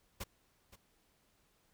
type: noise with echo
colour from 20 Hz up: pink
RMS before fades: -41 dBFS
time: 0.2-0.24 s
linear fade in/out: 10 ms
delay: 520 ms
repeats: 1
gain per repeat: -15 dB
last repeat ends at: 0.76 s
effects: pink hiss -73 dBFS RMS until 1.73 s